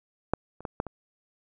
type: clicks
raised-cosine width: 1 ms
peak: -9 / -30 / -18 / -13 / -23 dBFS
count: 5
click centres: 0.336 / 0.606 / 0.652 / 0.801 / 0.867 s
effects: none